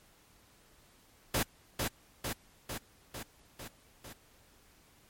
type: noise with echo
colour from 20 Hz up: pink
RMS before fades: -30 dBFS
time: 1.34-1.43 s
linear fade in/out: 5 ms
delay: 450 ms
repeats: 6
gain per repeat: -3 dB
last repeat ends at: 4.13 s
effects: pink hiss -63 dBFS RMS until 5.09 s + MP3 64 kbps